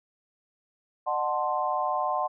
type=chord; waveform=sine; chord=D# diminished seventh; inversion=none; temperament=equal with one note detuned; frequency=606.3 / 740 / 880 / 1046.5 Hz; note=D#5 / F#5 / A5 / C6; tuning=-45 / 0 / 0 / 0 cents; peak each=-32 / -29 / -32 / -29 dBFS; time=1.06-2.28 s; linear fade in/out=20 ms; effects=none